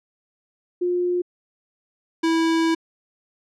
sine / square tone pair in turn, 355.6 / 327.4 Hz, F4 / E4, +31 / -12 cents, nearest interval minor second, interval 143 cents, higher first, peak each -19 / -18 dBFS, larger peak second, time 0.81-1.22 / 2.23-2.75 s, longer second, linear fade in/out 10 ms, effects low-pass 6000 Hz 12 dB/octave

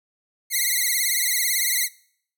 5% pulse tone with vibrato, 2056 Hz, C7, 31 cents flat, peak -10 dBFS, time 0.5-1.89 s, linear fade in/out 50 ms, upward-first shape triangle, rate 18 Hz, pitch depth 130 cents each way, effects noise-tail reverb RT60 0.6 s tail -22 dB re dry

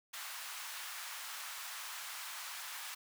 pink high-pass noise, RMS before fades -45 dBFS, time 0.13-2.95 s, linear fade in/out 10 ms, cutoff 970 Hz, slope 24 dB/octave, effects none

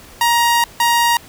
sawtooth tone pair in turn, 942 / 942 Hz, A#5 / A#5, +18 / +18 cents, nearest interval unison, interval 0 cents, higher neither, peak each -8 dBFS, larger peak neither, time 0.21-0.64 / 0.8-1.17 s, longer first, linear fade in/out 2 ms, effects pink hiss -41 dBFS RMS until 1.28 s

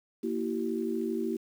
sine chord, E diminished, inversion second, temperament equal with one note detuned, 233.1 / 329.6 / 382.6 Hz, Bb3 / E4 / G4, 0 / 0 / -42 cents, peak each -33 dBFS, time 0.23-1.37 s, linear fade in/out 10 ms, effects 9-bit

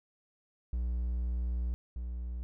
triangle tone pair in turn, 60.3 / 60.3 Hz, B1 / B1, -41 / -41 cents, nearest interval unison, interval 0 cents, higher neither, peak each -28 / -33 dBFS, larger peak first, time 0.73-1.74 / 1.96-2.43 s, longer first, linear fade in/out 0 ms, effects none

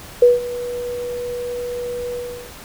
sine tone with ADSR envelope, 487.1 Hz, B4, 24 cents flat, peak -5 dBFS, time 0.22-2.52 s, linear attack 5 ms, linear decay 170 ms, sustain -18 dB, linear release 370 ms, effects pink hiss -38 dBFS RMS until 2.64 s

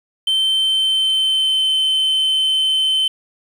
sine tone with pitch glide, 3100 to 3073 Hz, G7 to G7, -20 to -35 cents, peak -11 dBFS, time 0.27-3.08 s, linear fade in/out 5 ms, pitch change -15 cents, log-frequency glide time 0.57-1.68 s, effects tanh soft clip ceiling -13 dBFS + 7-bit

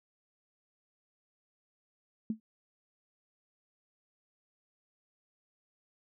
sine tone with exponential decay, 220 Hz, A3, in tune, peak -26 dBFS, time 2.3-2.4 s, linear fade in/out 2 ms, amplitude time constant 20 ms, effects none

